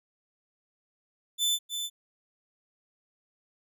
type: tone with echo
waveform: sawtooth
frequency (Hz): 3520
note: A7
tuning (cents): 0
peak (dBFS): -21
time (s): 1.38-1.59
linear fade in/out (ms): 50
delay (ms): 310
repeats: 1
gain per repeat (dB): -7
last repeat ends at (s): 1.9
effects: none